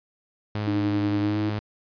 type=tone with vibrato; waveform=sawtooth; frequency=105.2 Hz; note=G#2; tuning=23 cents sharp; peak=-22 dBFS; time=0.55-1.59 s; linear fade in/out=0 ms; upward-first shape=square; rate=19 Hz; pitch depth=8 cents each way
type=tone with pitch glide; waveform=sine; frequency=305 to 317 Hz; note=D#4 to D#4; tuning=-34 to +32 cents; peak=-23 dBFS; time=0.67-1.5 s; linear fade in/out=10 ms; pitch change=+66 cents; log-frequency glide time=1.21-1.39 s
effects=resampled to 11025 Hz